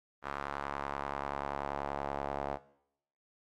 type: tone with band-pass filter sweep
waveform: sawtooth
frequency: 70.4 Hz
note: C#2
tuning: 27 cents sharp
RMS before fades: -38 dBFS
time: 0.22-2.59 s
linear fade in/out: 50 ms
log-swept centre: 1200 to 730 Hz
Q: 1.9
effects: noise-tail reverb RT60 0.7 s tail -17 dB re dry + Opus 32 kbps